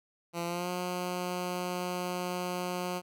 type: tone with pitch glide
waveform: 10% pulse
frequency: 171 to 179.61 Hz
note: F3 to F3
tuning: -36 to +49 cents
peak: -24 dBFS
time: 0.33-3.02 s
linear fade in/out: 50 ms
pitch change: +85 cents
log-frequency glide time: 0.45-0.7 s
effects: none